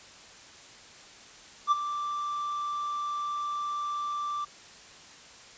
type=tone with ADSR envelope; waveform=triangle; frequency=1174.7 Hz; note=D6; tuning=in tune; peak=-16 dBFS; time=1.67-4.45 s; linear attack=45 ms; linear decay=24 ms; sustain=-12 dB; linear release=10 ms; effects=white hiss -50 dBFS RMS until 5.57 s + resampled to 16000 Hz